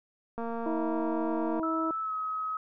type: click train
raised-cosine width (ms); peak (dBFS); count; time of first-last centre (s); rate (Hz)
1; -23; 282; 0.38-1.596; 231
type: harmonic tone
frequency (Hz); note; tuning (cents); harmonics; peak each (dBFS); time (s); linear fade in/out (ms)
322.3; E4; -39; 1 / 2 / 3; -30 / -36 / -40; 0.66-1.91; 2
type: tone with pitch glide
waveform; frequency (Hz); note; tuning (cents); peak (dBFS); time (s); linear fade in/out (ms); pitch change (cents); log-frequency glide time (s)
sine; 1311 to 1273.7; E6 to D#6; -10 to +40; -30; 1.63-2.57; 2; -50; 2.01-2.14
effects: none